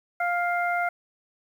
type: harmonic tone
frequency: 701 Hz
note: F5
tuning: 6 cents sharp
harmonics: 1 / 2 / 3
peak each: -25 / -28 / -31 dBFS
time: 0.2-0.89 s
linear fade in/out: 5 ms
effects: 9-bit